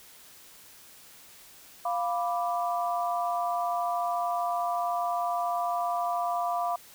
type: chord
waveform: sine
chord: B diminished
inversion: second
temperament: equal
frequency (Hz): 698.5 / 987.8 / 1174.7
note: F5 / B5 / D6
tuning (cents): 0 / 0 / 0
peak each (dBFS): -28 / -33 / -33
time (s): 1.85-6.76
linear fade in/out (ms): 5
effects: white hiss -52 dBFS RMS until 6.94 s